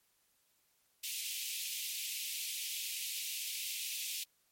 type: high-pass noise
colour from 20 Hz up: pink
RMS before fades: -40 dBFS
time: 1.03-4.24 s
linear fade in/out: 10 ms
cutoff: 2400 Hz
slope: 48 dB/octave
effects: white hiss -74 dBFS RMS until 4.51 s + MP3 64 kbps